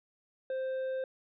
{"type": "tone with hard clipping", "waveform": "triangle", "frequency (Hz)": 523.3, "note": "C5", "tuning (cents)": 0, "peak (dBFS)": -33, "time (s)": [0.5, 1.04], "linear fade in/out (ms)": 2, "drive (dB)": 7, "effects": ["resampled to 11025 Hz"]}